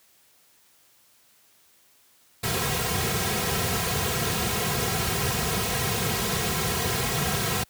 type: noise with comb filter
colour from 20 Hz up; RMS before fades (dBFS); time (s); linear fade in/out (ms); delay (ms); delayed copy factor
pink; -26; 2.43-7.64; 10; 3.4; -0.9
effects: white hiss -60 dBFS RMS until 7.69 s + high-pass 60 Hz 12 dB/octave